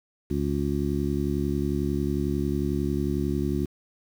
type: harmonic tone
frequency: 71.1 Hz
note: C#2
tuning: 45 cents sharp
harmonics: 1 / 2 / 3 / 4 / 5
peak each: -30 / -30 / -30 / -30 / -30 dBFS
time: 0.3-3.66 s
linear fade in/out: 10 ms
effects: 8-bit